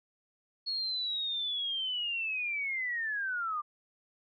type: linear sweep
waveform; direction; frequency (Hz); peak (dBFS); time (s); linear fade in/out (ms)
sine; down; 4352 to 1174.7; -31; 0.66-3.62; 20
effects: none